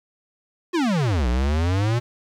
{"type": "exponential two-way sweep", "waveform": "square", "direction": "down then up", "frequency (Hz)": [372.9, 58.2, 123.4], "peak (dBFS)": -19, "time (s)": [0.73, 2], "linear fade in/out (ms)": 20, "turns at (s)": 1.28, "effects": ["low-pass 6000 Hz 12 dB/octave", "8-bit"]}